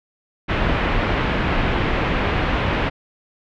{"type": "low-pass noise", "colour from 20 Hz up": "pink", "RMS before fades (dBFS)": -20, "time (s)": [0.48, 2.9], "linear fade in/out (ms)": 20, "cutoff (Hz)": 2900, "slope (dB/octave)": 24, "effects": []}